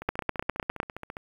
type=two click trains; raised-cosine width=0.5 ms; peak=-9 / -22 dBFS; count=8 / 18; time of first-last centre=0.09-0.801 / 0.02-1.169 s; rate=9.84 / 14.8 Hz; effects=8-bit